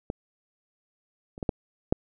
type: clicks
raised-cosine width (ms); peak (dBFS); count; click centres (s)
2; -16 / -28 / -17 / -10 / -7; 5; 0.101 / 1.379 / 1.428 / 1.492 / 1.925
effects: none